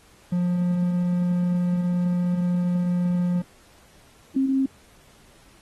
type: tone pair in turn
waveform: triangle / sine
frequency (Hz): 177.2 / 267.7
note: F3 / C4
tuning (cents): +25 / +40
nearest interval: perfect fifth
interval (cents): 715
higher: second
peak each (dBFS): -18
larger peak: neither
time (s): 0.32-3.42 / 4.36-4.66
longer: first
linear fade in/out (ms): 5
effects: pink hiss -55 dBFS RMS until 5.61 s + AAC 32 kbps